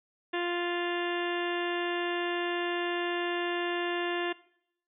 harmonic tone, 349.2 Hz, F4, in tune, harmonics 1 / 2 / 3 / 4 / 5 / 6 / 7 / 8 / 9 / 10, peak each -31 / -37 / -39 / -45 / -36 / -44 / -46 / -40 / -49 / -45 dBFS, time 0.33-4.33 s, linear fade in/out 10 ms, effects noise-tail reverb RT60 0.7 s tail -20 dB re dry

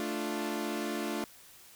sawtooth chord, D minor, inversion second, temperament equal, 220 / 293.7 / 349.2 Hz, A3 / D4 / F4, 0 / 0 / 0 cents, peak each -33 dBFS, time 0-1.24 s, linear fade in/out 0 ms, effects white hiss -55 dBFS RMS until 1.75 s

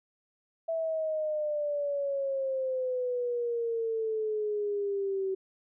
sine exponential sweep, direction down, 659.3 to 380 Hz, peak -28 dBFS, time 0.68-5.35 s, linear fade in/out 10 ms, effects none

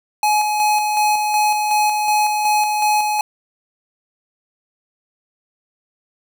square tone with tremolo, 844 Hz, G#5, 28 cents sharp, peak -14 dBFS, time 0.23-3.21 s, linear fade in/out 2 ms, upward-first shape square, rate 2.7 Hz, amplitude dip 35%, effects none

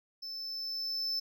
triangle tone with level ramp, 5274 Hz, E8, in tune, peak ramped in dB -38 to -29 dBFS, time 0.22-1.2 s, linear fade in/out 10 ms, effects none

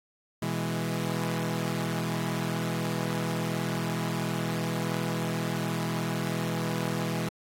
sawtooth chord, E major, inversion second, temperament equal, 123.47 / 164.81 / 207.7 Hz, B2 / E3 / G#3, 0 / 0 / 0 cents, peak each -30 / -27 / -30 dBFS, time 0.42-7.29 s, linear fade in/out 5 ms, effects AAC 48 kbps

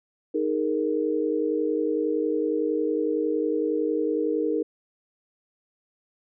sine chord, D# suspended fourth, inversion none, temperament equal, 311.1 / 415.3 / 466.2 Hz, D#4 / G#4 / A#4, 0 / 0 / 0 cents, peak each -26 / -28 / -26 dBFS, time 0.34-4.63 s, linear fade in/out 10 ms, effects none

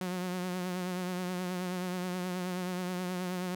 sawtooth tone with vibrato, 181.4 Hz, F#3, 34 cents flat, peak -29 dBFS, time 0.01-3.55 s, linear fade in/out 2 ms, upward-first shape triangle, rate 9.4 Hz, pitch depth 47 cents each way, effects none

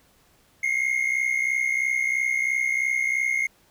triangle tone pair together, 2109 / 2172 Hz, C7 / C#7, +13 / -36 cents, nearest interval minor second, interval 51 cents, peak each -22 dBFS, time 0.63-3.47 s, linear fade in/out 5 ms, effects tanh soft clip ceiling -14 dBFS + pink hiss -60 dBFS RMS until 3.7 s

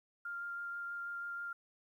sine tone with vibrato, 1396.9 Hz, F6, in tune, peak -39 dBFS, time 0.25-1.53 s, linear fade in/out 5 ms, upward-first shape sine, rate 6.2 Hz, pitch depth 9 cents each way, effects 12-bit

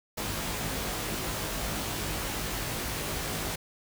pink noise with comb filter, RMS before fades -33 dBFS, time 0.17-3.56 s, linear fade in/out 10 ms, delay 19 ms, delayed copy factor +0.95, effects none

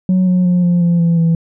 sine tone with pitch steps, 185 / 181.61 / 178.29 / 175.02 / 171.82 / 168.67 / 165.58 Hz, F#3 / F#3 / F3 / F3 / F3 / E3 / E3, 0 / -32 / +36 / +4 / -28 / +40 / +8 cents, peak -7 dBFS, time 0.09-1.35 s, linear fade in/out 2 ms, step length 180 ms, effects tanh soft clip ceiling -8 dBFS

